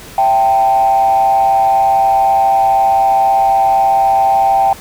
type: tone with frequency modulation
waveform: sine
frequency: 784 Hz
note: G5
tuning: in tune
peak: -7 dBFS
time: 0.18-4.73 s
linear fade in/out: 2 ms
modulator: 115 Hz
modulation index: 0.62
effects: tanh soft clip ceiling -3 dBFS + pink hiss -34 dBFS RMS until 4.8 s